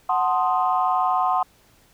sine chord, F# diminished seventh, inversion none, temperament equal, 740 / 880 / 1046.5 / 1244.5 Hz, F#5 / A5 / C6 / Eb6, 0 / 0 / 0 / 0 cents, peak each -21 / -27 / -22 / -26 dBFS, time 0.09-1.43 s, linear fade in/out 5 ms, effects tanh soft clip ceiling -8 dBFS + pink hiss -57 dBFS RMS until 1.93 s

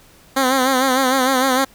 10% pulse tone with vibrato, 261.6 Hz, C4, in tune, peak -6 dBFS, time 0.36-1.65 s, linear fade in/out 10 ms, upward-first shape sine, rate 6.6 Hz, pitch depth 68 cents each way, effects pink hiss -49 dBFS RMS until 1.74 s

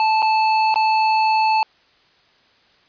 square tone with dropouts, 876 Hz, A5, 8 cents flat, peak -15 dBFS, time 0-1.63 s, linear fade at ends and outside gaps 1 ms, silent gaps 0.221-0.226 / 0.742-0.758 s, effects white hiss -56 dBFS RMS until 2.88 s + resampled to 11025 Hz

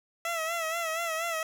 15% pulse tone with vibrato, 659.3 Hz, E5, in tune, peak -23 dBFS, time 0.25-1.43 s, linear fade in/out 2 ms, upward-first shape sine, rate 4.2 Hz, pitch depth 66 cents each way, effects none

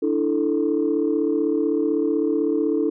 sine chord, D suspended second, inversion none, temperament equal, 293.7 / 329.6 / 440 Hz, D4 / E4 / A4, 0 / 0 / 0 cents, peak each -22 dBFS, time 0.02-2.9 s, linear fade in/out 10 ms, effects tanh soft clip ceiling -11 dBFS

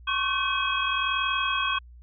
sine tone cluster, 1084 / 1125 / 1529 / 2536 / 3274 Hz, C#6 / C#6 / G6 / D#7 / G#7, -39 / +25 / -44 / +32 / -25 cents, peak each -30 dBFS, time 0.07-1.79 s, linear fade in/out 10 ms, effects added 60 Hz sine -45 dBFS peak until 2.02 s

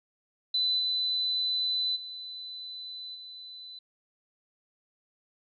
sine tone with level steps, 4006 Hz, B7, 24 cents sharp, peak -24 / -26 / -38 / -42 dBFS, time 0.54-3.79 s, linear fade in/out 5 ms, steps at 0.78 / 1.95 / 3.14 s, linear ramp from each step 20 ms, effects none

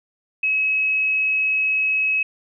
sine tone, 2564 Hz, E7, 49 cents flat, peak -17 dBFS, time 0.43-2.23 s, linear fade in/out 5 ms, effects none

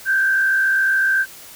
sine tone with frequency modulation, 1565 Hz, G6, 3 cents flat, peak -14 dBFS, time 0.05-1.26 s, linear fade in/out 50 ms, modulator 53.9 Hz, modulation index 0.74, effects white hiss -40 dBFS RMS until 1.55 s

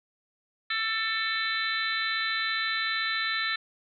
harmonic tone with a mistuned harmonic, 444.7 Hz, A4, 18 cents sharp, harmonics 3 / 4 / 5 / 6 / 7 / 8 / 9, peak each -34 / -30 / -34 / -42 / -43 / -37 / -33 dBFS, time 0.7-3.56 s, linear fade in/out 5 ms, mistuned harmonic 6, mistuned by -18 cents, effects none

